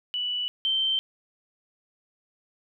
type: tone pair in turn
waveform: sine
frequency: 2960 / 3116 Hz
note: F#7 / G7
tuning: 0 / -11 cents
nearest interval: minor second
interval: 89 cents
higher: second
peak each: -26 / -22 dBFS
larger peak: second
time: 0.14-0.48 / 0.65-0.99 s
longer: neither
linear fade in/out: 0 ms
effects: none